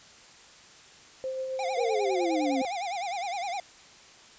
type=tone with tremolo; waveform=sine; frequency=523.3 Hz; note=C5; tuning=in tune; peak=-29 dBFS; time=1.24-2.65 s; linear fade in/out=0 ms; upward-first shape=sine; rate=7.4 Hz; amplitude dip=30%
type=tone with vibrato; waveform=square; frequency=750 Hz; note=F#5; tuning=23 cents sharp; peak=-31 dBFS; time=1.59-3.6 s; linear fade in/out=2 ms; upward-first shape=sine; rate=9.8 Hz; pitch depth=160 cents each way
type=exponential sweep; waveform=sine; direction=down; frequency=493.9 to 260.7 Hz; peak=-26 dBFS; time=1.77-2.62 s; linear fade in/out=5 ms
effects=white hiss -52 dBFS RMS until 4.38 s + resampled to 16000 Hz